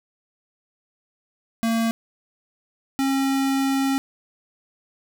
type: tone pair in turn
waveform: square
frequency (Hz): 227.7 / 270.8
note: A#3 / C#4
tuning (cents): -40 / -40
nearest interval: minor third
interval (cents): 300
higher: second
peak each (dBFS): -20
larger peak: neither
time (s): 1.63-1.91 / 2.99-3.98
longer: second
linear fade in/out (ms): 0
effects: none